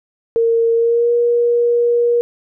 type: tone with pitch glide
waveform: sine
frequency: 460 to 475.9 Hz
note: A#4 to A#4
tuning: -23 to +36 cents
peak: -11 dBFS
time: 0.36-2.21 s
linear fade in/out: 0 ms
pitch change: +59 cents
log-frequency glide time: 0.74-1.12 s
effects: none